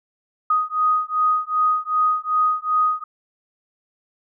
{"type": "beating tone pair", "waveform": "sine", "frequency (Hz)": [1246, 1248.6], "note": ["D#6", "D#6"], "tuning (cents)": [2, 6], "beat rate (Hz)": 2.6, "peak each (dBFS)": -20, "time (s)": [0.5, 3.04], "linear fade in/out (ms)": 5, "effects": []}